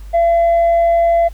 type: tone with tanh clipping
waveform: sine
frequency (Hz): 678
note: E5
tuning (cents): +49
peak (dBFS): -10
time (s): 0.13-1.29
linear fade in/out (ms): 20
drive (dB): 1
effects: added 50 Hz sine -29 dBFS peak until 1.33 s + pink hiss -49 dBFS RMS until 1.33 s